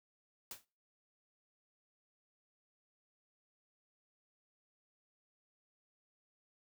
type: noise with exponential decay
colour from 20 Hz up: white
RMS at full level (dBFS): -42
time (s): 0.51-0.65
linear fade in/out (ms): 2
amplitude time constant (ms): 30
effects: noise-tail reverb RT60 0.4 s tail -26 dB re dry